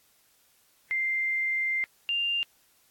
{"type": "tone pair in turn", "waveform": "sine", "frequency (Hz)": [2093, 2794], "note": ["C7", "F7"], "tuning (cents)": [0, 0], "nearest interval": "perfect fourth", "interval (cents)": 500, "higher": "second", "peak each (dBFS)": -25, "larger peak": "neither", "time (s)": [[0.91, 1.84], [2.09, 2.43]], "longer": "first", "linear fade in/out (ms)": 0, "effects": ["white hiss -64 dBFS RMS until 2.9 s", "AAC 64 kbps"]}